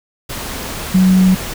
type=tone in noise; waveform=sine; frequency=186.3 Hz; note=F#3; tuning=12 cents sharp; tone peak=-7 dBFS; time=0.94-1.35 s; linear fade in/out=10 ms; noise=pink; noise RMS=-25 dBFS; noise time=0.29-1.54 s; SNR=+15 dB; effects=none